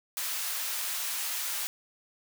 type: high-pass noise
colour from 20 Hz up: white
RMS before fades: -33 dBFS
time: 0.17-1.67 s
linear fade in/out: 0 ms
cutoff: 920 Hz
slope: 12 dB/octave
effects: none